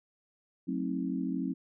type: chord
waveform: sine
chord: F# diminished seventh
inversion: none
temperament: just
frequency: 185 / 222 / 266.4 / 319.7 Hz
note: F#3 / A3 / C4 / Eb4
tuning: 0 / +16 / +31 / +47 cents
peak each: -35 / -39 / -33 / -38 dBFS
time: 0.67-1.54 s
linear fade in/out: 20 ms
effects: none